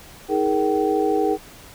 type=tone cluster; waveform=sine; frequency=316.9 / 415.2 / 467.5 / 766 Hz; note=D#4 / G#4 / A#4 / G5; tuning=+32 / 0 / +5 / -40 cents; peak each=-23 / -21 / -24 / -24 dBFS; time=0.28-1.38 s; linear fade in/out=50 ms; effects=pink hiss -44 dBFS RMS until 1.74 s